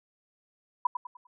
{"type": "tone with echo", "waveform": "sine", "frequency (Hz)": 984, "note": "B5", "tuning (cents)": -7, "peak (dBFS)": -19, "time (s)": [0.85, 0.87], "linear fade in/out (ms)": 5, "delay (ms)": 100, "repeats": 4, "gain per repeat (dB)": -9, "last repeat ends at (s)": 1.27, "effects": []}